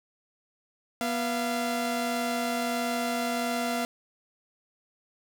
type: tone pair together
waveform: sawtooth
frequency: 242.5 / 686 Hz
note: B3 / F5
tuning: -31 / -31 cents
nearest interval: octave + tritone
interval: 1800 cents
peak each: -26 dBFS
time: 1.01-3.85 s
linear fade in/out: 0 ms
effects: none